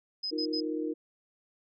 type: tone bursts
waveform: sine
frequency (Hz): 5050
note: D#8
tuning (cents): +25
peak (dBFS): -31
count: 3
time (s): 0.23-0.607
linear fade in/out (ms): 10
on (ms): 79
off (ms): 70
type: chord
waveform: sine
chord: Eb suspended second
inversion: none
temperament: just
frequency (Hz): 311.1 / 350 / 466.7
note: Eb4 / F4 / Bb4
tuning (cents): 0 / +4 / +2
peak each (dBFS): -32 / -37 / -36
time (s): 0.31-0.94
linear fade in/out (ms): 20
effects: none